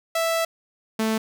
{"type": "tone pair in turn", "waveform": "sawtooth", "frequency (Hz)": [659.3, 220.5], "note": ["E5", "A3"], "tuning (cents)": [0, 4], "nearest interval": "octave + perfect fifth", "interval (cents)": 1896, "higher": "first", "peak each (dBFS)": -17, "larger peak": "neither", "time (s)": [[0.15, 0.45], [0.99, 1.18]], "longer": "first", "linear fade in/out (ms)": 5, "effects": []}